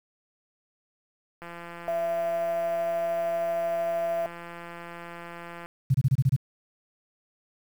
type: click train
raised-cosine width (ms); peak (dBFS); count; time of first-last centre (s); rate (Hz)
0.5; -26; 726; 1.42-5.66; 171
type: tone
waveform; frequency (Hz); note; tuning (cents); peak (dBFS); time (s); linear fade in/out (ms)
sine; 671; E5; +31; -25; 1.88-4.26; 0
type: tone bursts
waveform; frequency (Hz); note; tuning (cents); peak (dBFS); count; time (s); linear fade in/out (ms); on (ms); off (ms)
sine; 132.3; C3; +20; -17; 7; 5.9-6.364; 10; 44; 26
effects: 8-bit